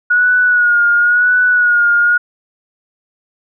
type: tone with vibrato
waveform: sine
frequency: 1451 Hz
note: F#6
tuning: 34 cents flat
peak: -8 dBFS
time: 0.1-2.18 s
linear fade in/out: 10 ms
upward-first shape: sine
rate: 0.96 Hz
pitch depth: 42 cents each way
effects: none